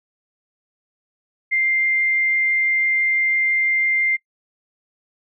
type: tone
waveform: sine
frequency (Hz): 2098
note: C7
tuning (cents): +4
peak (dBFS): -16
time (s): 1.51-4.17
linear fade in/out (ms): 20
effects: noise-tail reverb RT60 0.1 s tail -23 dB re dry